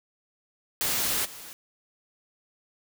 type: noise with level steps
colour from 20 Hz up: white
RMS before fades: -27 / -43 dBFS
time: 0.81-1.53 s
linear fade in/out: 0 ms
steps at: 1.24 s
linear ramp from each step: 20 ms
effects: none